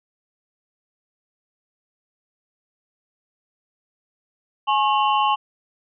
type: ring-modulated tone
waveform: square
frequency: 964 Hz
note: B5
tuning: 42 cents flat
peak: -14 dBFS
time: 4.67-5.36 s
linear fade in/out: 20 ms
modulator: 121 Hz
effects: resampled to 8000 Hz